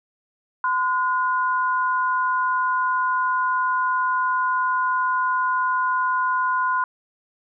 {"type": "tone pair together", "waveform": "sine", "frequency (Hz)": [1021, 1443.9], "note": ["C6", "F#6"], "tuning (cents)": [-43, -43], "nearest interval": "tritone", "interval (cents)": 600, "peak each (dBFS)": [-20, -24], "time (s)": [0.64, 6.84], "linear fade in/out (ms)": 2, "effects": []}